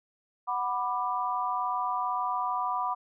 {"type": "chord", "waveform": "sine", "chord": "B minor", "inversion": "second", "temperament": "just", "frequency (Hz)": [740.8, 987.8, 1185.3], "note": ["F#5", "B5", "D6"], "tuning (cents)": [2, 0, 16], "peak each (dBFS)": [-33, -30, -32], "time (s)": [0.47, 2.95], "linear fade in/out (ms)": 20, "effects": []}